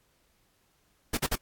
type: noise bursts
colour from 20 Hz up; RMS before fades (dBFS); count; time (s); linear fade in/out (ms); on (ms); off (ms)
pink; -27; 3; 1.13-1.358; 10; 46; 45
effects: pink hiss -69 dBFS RMS until 1.41 s + AAC 64 kbps